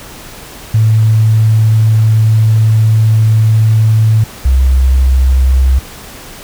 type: tone pair in turn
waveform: sine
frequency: 110 / 65.24 Hz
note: A2 / C2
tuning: 0 / -4 cents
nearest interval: major sixth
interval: 904 cents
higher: first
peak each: -5 dBFS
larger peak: neither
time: 0.74-4.24 / 4.45-5.79 s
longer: first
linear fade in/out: 5 ms
effects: pink hiss -31 dBFS RMS until 6.43 s